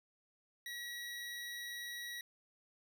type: tone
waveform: 25% pulse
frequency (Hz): 1918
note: A#6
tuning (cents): +49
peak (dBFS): -39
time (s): 0.66-2.21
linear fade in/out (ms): 2
effects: none